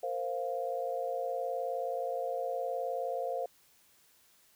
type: chord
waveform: sine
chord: Bb suspended second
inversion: none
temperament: equal with one note detuned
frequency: 466.2 / 525.4 / 698.5 Hz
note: Bb4 / C5 / F5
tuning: 0 / +7 / 0 cents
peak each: -39 / -35 / -36 dBFS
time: 0.03-3.46 s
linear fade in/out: 5 ms
effects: white hiss -65 dBFS RMS until 4.55 s